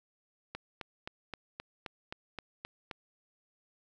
click train, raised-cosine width 0.3 ms, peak -23 dBFS, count 10, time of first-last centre 0.55-2.912 s, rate 3.81 Hz, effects none

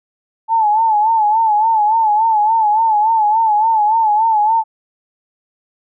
sine tone with vibrato, 871 Hz, A5, 18 cents flat, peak -10 dBFS, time 0.48-4.64 s, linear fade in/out 50 ms, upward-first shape sine, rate 3.5 Hz, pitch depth 81 cents each way, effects none

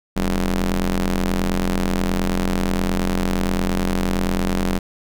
sawtooth ring-modulated tone, 88.7 Hz, F2, 27 cents sharp, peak -11 dBFS, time 0.16-4.79 s, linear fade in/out 10 ms, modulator 108 Hz, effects none

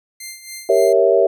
10% pulse tone with tremolo, 2093 Hz, C7, in tune, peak -20 dBFS, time 0.2-0.93 s, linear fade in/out 5 ms, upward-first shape sine, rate 3.6 Hz, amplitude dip 70%
sine chord, G diminished seventh, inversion none, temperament equal, 392 / 466.2 / 554.4 / 659.3 Hz, G4 / Bb4 / Db5 / Fb5, 0 / 0 / 0 / 0 cents, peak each -16 dBFS, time 0.69-1.27 s, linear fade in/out 5 ms
effects none

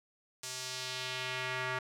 square tone with band-pass filter sweep, 128.2 Hz, C3, 35 cents flat, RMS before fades -38 dBFS, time 0.43-1.79 s, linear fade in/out 5 ms, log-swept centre 6900 to 1600 Hz, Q 1.3, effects none

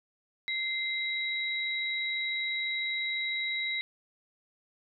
sine tone pair together, 2084 / 3858 Hz, C7 / B7, -7 / -41 cents, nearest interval major seventh, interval 1066 cents, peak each -31 / -34 dBFS, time 0.48-3.81 s, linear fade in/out 0 ms, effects none

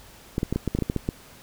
clicks, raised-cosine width 3 ms, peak -11 dBFS, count 11, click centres 0.381 / 0.431 / 0.526 / 0.56 / 0.677 / 0.75 / 0.788 / 0.823 / 0.899 / 0.963 / 1.089 s, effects pink hiss -49 dBFS RMS until 1.42 s

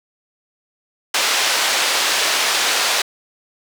white band-pass noise, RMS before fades -18 dBFS, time 1.14-3.02 s, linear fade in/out 5 ms, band 520 to 5100 Hz, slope 12 dB/octave, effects none

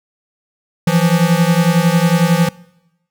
square beating tone pair, 164.81 / 175.81 Hz, E3 / F3, 0 / +12 cents, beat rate 11 Hz, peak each -14 dBFS, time 0.87-2.49 s, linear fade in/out 5 ms, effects noise-tail reverb RT60 0.9 s tail -23 dB re dry

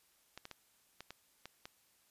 clicks, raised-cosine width 0.2 ms, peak -29 dBFS, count 7, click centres 0.376 / 0.454 / 0.513 / 1.006 / 1.106 / 1.456 / 1.655 s, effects white hiss -71 dBFS RMS until 2.1 s + resampled to 32000 Hz

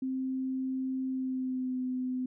sine tone with pitch glide, 261.6 to 254.7 Hz, C4 to C4, 0 to -46 cents, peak -30 dBFS, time 0.02-2.26 s, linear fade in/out 5 ms, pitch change -46 cents, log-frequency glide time 1.08-1.8 s, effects none

